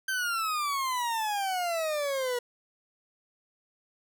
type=exponential sweep; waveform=40% pulse; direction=down; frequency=1568 to 480.4 Hz; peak=-27 dBFS; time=0.08-2.39 s; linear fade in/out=5 ms; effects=none